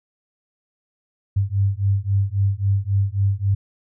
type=beating tone pair; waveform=sine; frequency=97.2 / 100.9 Hz; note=G2 / G#2; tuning=-14 / -49 cents; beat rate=3.7 Hz; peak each=-20 dBFS; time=1.36-3.55 s; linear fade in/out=10 ms; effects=none